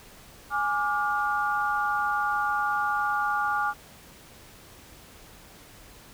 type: chord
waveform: sine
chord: D diminished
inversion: second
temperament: equal with one note detuned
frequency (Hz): 830.6 / 1174.7 / 1421.3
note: Ab5 / D6 / F6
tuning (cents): 0 / 0 / +30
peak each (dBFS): -28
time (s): 0.5-3.74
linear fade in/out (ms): 50
effects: pink hiss -50 dBFS RMS until 6.13 s